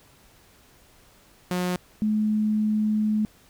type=tone pair in turn; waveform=sawtooth / sine; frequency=179.8 / 213.8 Hz; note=F#3 / A3; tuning=-49 / -49 cents; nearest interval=minor third; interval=300 cents; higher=second; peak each=-20 dBFS; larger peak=neither; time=1.51-1.76 / 2.02-3.25 s; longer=second; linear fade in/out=0 ms; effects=pink hiss -56 dBFS RMS until 3.49 s